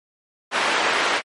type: low-pass noise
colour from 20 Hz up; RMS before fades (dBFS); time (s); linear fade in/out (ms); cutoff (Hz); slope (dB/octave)
white; -20; 0.51-1.22; 50; 2100; 12
effects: high-pass 400 Hz 12 dB/octave + MP3 48 kbps